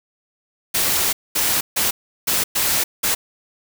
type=noise bursts at uneven times; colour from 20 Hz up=white; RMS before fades=-19 dBFS; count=6; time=0.74-1.13 / 1.35-1.61 / 1.76-1.91 / 2.27-2.44 / 2.55-2.84 / 3.03-3.15 s; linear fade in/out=10 ms; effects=none